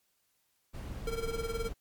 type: noise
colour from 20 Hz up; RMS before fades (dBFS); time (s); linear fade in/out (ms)
brown; -39; 0.73-1.74; 20
type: tone with tremolo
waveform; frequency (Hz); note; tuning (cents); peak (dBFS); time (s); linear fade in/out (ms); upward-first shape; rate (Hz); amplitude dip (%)
square; 457.2; A#4; -34; -32; 1.07-1.69; 2; sine; 19; 75
effects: white hiss -75 dBFS RMS until 1.8 s + MP3 96 kbps